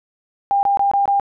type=tone bursts; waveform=sine; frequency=800 Hz; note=G5; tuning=35 cents sharp; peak=-13 dBFS; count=5; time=0.51-1.198 s; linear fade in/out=0 ms; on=120 ms; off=22 ms; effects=none